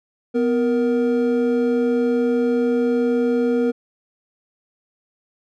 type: tone pair together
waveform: triangle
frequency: 248.8 / 469.7 Hz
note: B3 / A#4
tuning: +13 / +13 cents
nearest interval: major seventh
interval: 1100 cents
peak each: -17 dBFS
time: 0.34-3.72 s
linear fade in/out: 20 ms
effects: none